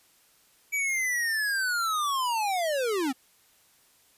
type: linear sweep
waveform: square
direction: down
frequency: 2309 to 246.9 Hz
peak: -26 dBFS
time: 0.72-3.13 s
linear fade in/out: 20 ms
effects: white hiss -62 dBFS RMS until 4.17 s + resampled to 32000 Hz